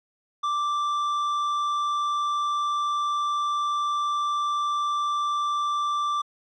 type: tone with tanh clipping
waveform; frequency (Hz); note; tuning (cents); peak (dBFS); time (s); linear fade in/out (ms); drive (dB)
sine; 1174.7; D6; 0; -24; 0.43-6.22; 10; 8
effects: MP3 96 kbps